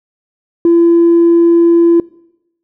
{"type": "tone with tanh clipping", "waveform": "triangle", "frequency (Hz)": 338.7, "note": "E4", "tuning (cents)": 47, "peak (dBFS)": -5, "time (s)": [0.65, 2], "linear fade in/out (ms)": 2, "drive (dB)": 5, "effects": ["noise-tail reverb RT60 0.9 s tail -23 dB re dry"]}